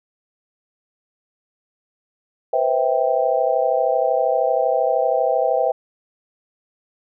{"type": "chord", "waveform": "sine", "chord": "C major seventh", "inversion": "third", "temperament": "just", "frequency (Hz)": [490.5, 523.3, 654.1, 784.9], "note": ["B4", "C5", "E5", "G5"], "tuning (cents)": [-12, 0, -14, 2], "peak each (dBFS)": [-23, -21, -20, -22], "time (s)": [2.53, 5.72], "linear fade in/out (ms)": 5, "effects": []}